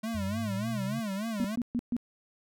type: tone with vibrato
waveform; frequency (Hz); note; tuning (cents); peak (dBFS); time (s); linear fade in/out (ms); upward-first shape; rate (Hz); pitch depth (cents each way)
square; 209.9; G#3; +19; -32; 0.03-1.56; 10; sine; 3.4; 160
type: linear sweep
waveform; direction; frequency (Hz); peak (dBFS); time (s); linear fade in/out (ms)
sine; up; 84.3 to 140.5; -34; 0.14-1; 10
type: tone bursts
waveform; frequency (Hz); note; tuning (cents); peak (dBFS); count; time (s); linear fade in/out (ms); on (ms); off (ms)
sine; 240.2; B3; -48; -26; 4; 1.4-1.966; 0; 44; 130
effects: none